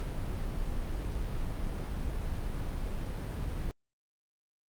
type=noise; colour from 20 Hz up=brown; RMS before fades=-34 dBFS; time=0-3.71 s; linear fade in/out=0 ms; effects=Opus 48 kbps